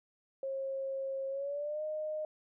sine tone with pitch glide, 539 to 615.6 Hz, C#5 to D#5, -49 to -19 cents, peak -34 dBFS, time 0.43-2.25 s, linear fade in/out 2 ms, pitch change +230 cents, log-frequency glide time 1.29-1.83 s, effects none

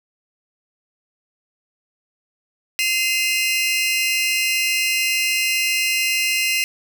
sawtooth tone cluster, 2072 / 2543 / 2787 Hz, C7 / D#7 / F7, -17 / +37 / -4 cents, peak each -19 dBFS, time 2.79-6.64 s, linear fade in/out 0 ms, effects none

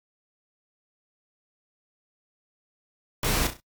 pink noise with echo, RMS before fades -25 dBFS, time 3.23-3.47 s, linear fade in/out 2 ms, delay 33 ms, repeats 4, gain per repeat -8 dB, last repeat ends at 3.602 s, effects noise-tail reverb RT60 0.1 s tail -22 dB re dry + MP3 96 kbps

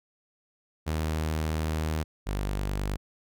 sawtooth tone pair in turn, 78.4 / 49.49 Hz, D#2 / G1, +14 / +17 cents, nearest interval minor sixth, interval 797 cents, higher first, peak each -23 / -24 dBFS, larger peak first, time 0.86-2.04 / 2.26-2.97 s, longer first, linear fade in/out 20 ms, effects none

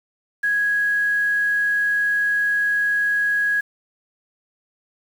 sine tone with quantisation, 1661.2 Hz, G#6, in tune, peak -17 dBFS, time 0.43-3.61 s, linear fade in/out 10 ms, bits 7, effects none

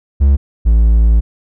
triangle tone pair in turn, 69.3 / 55.77 Hz, C#2 / A1, 0 / +24 cents, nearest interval major third, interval 376 cents, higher first, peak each -4 dBFS, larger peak neither, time 0.2-0.37 / 0.65-1.21 s, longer second, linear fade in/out 20 ms, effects none

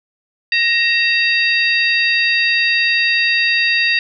harmonic tone with a mistuned harmonic, 937 Hz, A#5, 9 cents sharp, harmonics 2 / 3 / 4 / 5, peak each -16 / -16 / -22 / -21 dBFS, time 0.52-3.99 s, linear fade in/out 2 ms, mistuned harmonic 3, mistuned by -73 cents, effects none

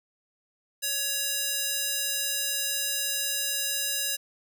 square tone with high-pass filter, 559 Hz, C#5, 14 cents sharp, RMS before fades -29 dBFS, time 0.82-4.17 s, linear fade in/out 20 ms, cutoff 3900 Hz, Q 0.5, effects none

